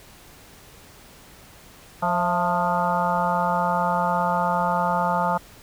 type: harmonic tone with a mistuned harmonic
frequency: 176.5 Hz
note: F3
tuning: 19 cents sharp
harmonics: 1 / 3 / 4 / 5 / 6 / 7 / 8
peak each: -28 / -30 / -27 / -23 / -32 / -27 / -33 dBFS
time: 2.02-5.38 s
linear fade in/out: 10 ms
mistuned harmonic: 4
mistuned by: -66 cents
effects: pink hiss -48 dBFS RMS until 5.62 s